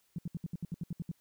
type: tone bursts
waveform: sine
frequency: 168.6 Hz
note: E3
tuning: 39 cents sharp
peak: -33 dBFS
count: 11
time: 0.16-1.115 s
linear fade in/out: 2 ms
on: 25 ms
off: 68 ms
effects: white hiss -72 dBFS RMS until 1.2 s